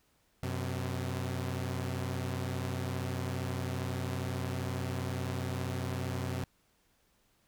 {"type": "tone pair together", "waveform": "sawtooth", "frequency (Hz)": [92.5, 127.61], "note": ["F#2", "C3"], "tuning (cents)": [0, -43], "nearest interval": "tritone", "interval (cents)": 557, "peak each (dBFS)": [-32, -32], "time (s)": [0.43, 6.44], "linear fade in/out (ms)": 0, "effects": ["pink hiss -71 dBFS RMS until 7.47 s"]}